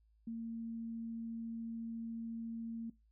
sine tone, 228.5 Hz, A#3, 34 cents flat, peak -39 dBFS, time 0.27-2.9 s, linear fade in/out 5 ms, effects noise-tail reverb RT60 0.2 s tail -19 dB re dry + added 54 Hz sine -67 dBFS peak until 3.11 s

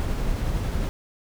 brown noise with tremolo, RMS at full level -24 dBFS, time 0-0.89 s, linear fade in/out 0 ms, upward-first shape triangle, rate 11 Hz, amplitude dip 25%, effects none

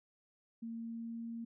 sine tone with pitch glide, 229 to 230.9 Hz, A#3 to A#3, -31 to -16 cents, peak -40 dBFS, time 0.62-1.45 s, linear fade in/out 10 ms, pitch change +15 cents, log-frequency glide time 0.74-1.29 s, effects none

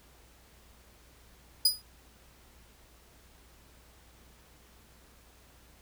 sawtooth tone with exponential decay, 4945 Hz, D#8, 12 cents flat, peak -15 dBFS, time 1.65-1.82 s, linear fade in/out 5 ms, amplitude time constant 36 ms, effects added 60 Hz sine -60 dBFS peak until 5.81 s + pink hiss -60 dBFS RMS until 5.81 s

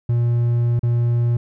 triangle tone with dropouts, 119 Hz, A#2, 36 cents sharp, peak -13 dBFS, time 0.09-1.37 s, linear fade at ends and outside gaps 5 ms, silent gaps 0.794-0.831 s, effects none

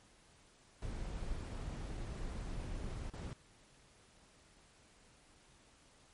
brown noise with dropouts, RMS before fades -42 dBFS, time 0.82-3.33 s, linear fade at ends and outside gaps 1 ms, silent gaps 1.972-1.976 / 3.099-3.136 s, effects pink hiss -65 dBFS RMS until 6.13 s + MP3 48 kbps

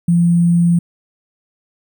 sine tone with sample-and-hold, 171.6 Hz, F3, 30 cents flat, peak -9 dBFS, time 0.08-0.79 s, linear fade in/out 5 ms, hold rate 8820 Hz, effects none

